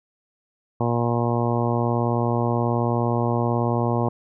harmonic tone, 118.8 Hz, A#2, 33 cents sharp, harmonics 1 / 2 / 3 / 4 / 5 / 6 / 7 / 8 / 9, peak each -23 / -26 / -28 / -29 / -30 / -31 / -31 / -32 / -33 dBFS, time 0.8-4.09 s, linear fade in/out 5 ms, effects none

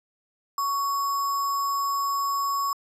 sine tone with sample-and-hold, 1117 Hz, C#6, 13 cents sharp, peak -23 dBFS, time 0.58-2.73 s, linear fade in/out 2 ms, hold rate 6300 Hz, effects resampled to 32000 Hz

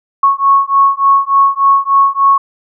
sine beating tone pair, 1101 / 1104.4 Hz, C#6 / C#6, -12 / -7 cents, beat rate 3.4 Hz, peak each -10 dBFS, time 0.23-2.38 s, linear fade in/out 5 ms, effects none

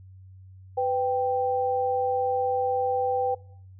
sine tone pair together, 500.1 / 784 Hz, B4 / G5, +22 / 0 cents, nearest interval minor sixth, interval 778 cents, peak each -25 dBFS, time 0.77-3.35 s, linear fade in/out 10 ms, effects noise-tail reverb RT60 0.6 s tail -21 dB re dry + added 94 Hz sine -45 dBFS peak until 3.79 s

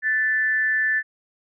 sine tone with amplitude modulation, 1760 Hz, A6, in tune, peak -16 dBFS, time 0.02-1.03 s, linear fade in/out 50 ms, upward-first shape sine, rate 250 Hz, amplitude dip 50%, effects none

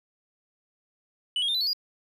sine tone with pitch steps, 2972 / 3279 / 3617 / 3990 / 4402 / 4856 Hz, F#7 / G#7 / A7 / B7 / C#8 / D#8, +7 / -23 / +47 / +17 / -13 / -43 cents, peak -21 dBFS, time 1.36-1.732 s, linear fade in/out 2 ms, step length 62 ms, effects tanh soft clip ceiling -23 dBFS

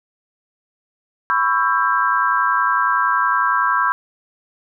sine chord, C# half-diminished seventh, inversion third, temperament just, 997.9 / 1108.7 / 1330.5 / 1596.6 Hz, B5 / C#6 / E6 / G6, +18 / 0 / +16 / +31 cents, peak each -20 dBFS, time 1.3-3.92 s, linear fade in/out 0 ms, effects none

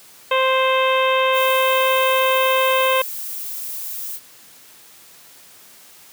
harmonic tone, 523.3 Hz, C5, in tune, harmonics 1 / 2 / 3 / 4 / 5 / 6 / 7, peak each -18 / -19 / -27 / -27 / -24 / -27 / -31 dBFS, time 0.31-3.02 s, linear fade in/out 5 ms
violet noise, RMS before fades -29 dBFS, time 1.32-4.2 s, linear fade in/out 50 ms
effects white hiss -46 dBFS RMS until 6.12 s + high-pass 100 Hz 12 dB/octave

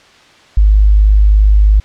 sine tone, 51.5 Hz, G#1, 14 cents flat, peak -4 dBFS, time 0.57-1.8 s, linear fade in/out 5 ms, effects white hiss -43 dBFS RMS until 1.84 s + low-pass 4000 Hz 12 dB/octave

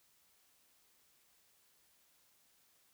silence, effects white hiss -71 dBFS RMS until 2.93 s

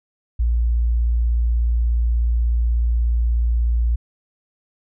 sine tone, 58.27 Hz, A#1, in tune, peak -15 dBFS, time 0.39-3.96 s, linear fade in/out 10 ms, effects none

